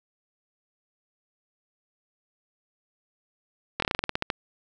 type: slowing click train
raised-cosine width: 0.3 ms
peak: -9 dBFS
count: 12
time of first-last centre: 3.8-4.302 s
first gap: 23 ms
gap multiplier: 1.13
effects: none